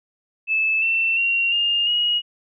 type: tone with pitch steps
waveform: sine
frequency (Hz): 2618 / 2684 / 2751 / 2821 / 2891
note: E7 / E7 / F7 / F7 / F#7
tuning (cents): -13 / +31 / -27 / +17 / -41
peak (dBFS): -17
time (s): 0.47-2.22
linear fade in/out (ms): 50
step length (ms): 350
effects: none